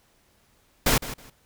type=noise with echo; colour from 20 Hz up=pink; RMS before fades=-20 dBFS; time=0.86-0.98 s; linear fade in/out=5 ms; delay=160 ms; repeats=2; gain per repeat=-14 dB; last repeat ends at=1.3 s; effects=pink hiss -63 dBFS RMS until 1.45 s